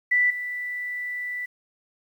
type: tone with level steps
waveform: sine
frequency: 1975.5 Hz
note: B6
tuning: in tune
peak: -17 / -28 dBFS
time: 0.11-1.46 s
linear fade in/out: 10 ms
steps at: 0.3 s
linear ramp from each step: 5 ms
effects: 9-bit